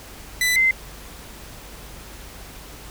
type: tone pair in turn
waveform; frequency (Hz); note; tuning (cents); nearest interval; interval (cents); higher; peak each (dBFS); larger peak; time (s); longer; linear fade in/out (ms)
sawtooth / sine; 1995 / 2070; B6 / C7; +17 / -19; minor second; 64; second; -14; neither; 0.41-0.56 / 0.56-0.71; neither; 2
effects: added 50 Hz sine -43 dBFS peak until 2.9 s + pink hiss -41 dBFS RMS until 2.9 s